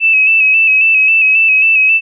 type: tone with vibrato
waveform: sine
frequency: 2600 Hz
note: E7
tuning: 24 cents flat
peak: -6 dBFS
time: 0-2.01 s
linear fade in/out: 50 ms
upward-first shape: square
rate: 3.7 Hz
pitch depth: 33 cents each way
effects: none